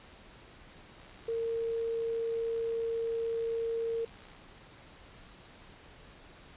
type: click train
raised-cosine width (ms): 0.2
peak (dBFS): -39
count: 212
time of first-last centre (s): 1-4.365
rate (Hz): 62.7
type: tone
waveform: sine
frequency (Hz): 458.2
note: A#4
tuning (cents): -30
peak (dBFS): -30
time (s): 1.28-4.05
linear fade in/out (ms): 5
effects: pink hiss -54 dBFS RMS until 6.56 s + resampled to 8000 Hz